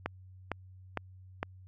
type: click train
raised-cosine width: 0.5 ms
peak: -17 dBFS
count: 4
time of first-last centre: 0.06-1.43 s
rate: 2.19 Hz
effects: added 93 Hz sine -50 dBFS peak until 1.67 s